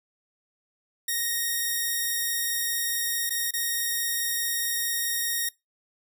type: tone with dropouts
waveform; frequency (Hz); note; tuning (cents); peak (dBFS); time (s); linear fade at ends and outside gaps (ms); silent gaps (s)
5% pulse; 1864.7; A#6; 0; -15; 1.08-5.49; 5; 3.295-3.305 / 3.509-3.536
effects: noise-tail reverb RT60 0.2 s tail -23 dB re dry